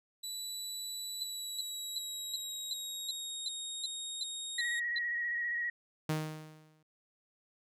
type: tone with pitch glide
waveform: 25% pulse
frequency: 3951 to 3734 Hz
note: B7 to A#7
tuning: 0 to +2 cents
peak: -34 dBFS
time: 0.23-4.8 s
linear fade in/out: 10 ms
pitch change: -98 cents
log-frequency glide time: 1.14-3.44 s
type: tone bursts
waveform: sine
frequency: 4016 Hz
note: B7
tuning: 28 cents sharp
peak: -33 dBFS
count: 11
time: 1.21-4.985 s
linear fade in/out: 2 ms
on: 25 ms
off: 350 ms
type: tone with vibrato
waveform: sine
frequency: 1904 Hz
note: A#6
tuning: 36 cents sharp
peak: -32 dBFS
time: 4.58-5.7 s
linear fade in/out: 5 ms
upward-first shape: square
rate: 15 Hz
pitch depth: 22 cents each way
type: tone with exponential decay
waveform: sawtooth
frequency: 155.56 Hz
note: D#3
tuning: in tune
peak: -25 dBFS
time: 6.09-6.83 s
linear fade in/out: 5 ms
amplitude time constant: 160 ms
effects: none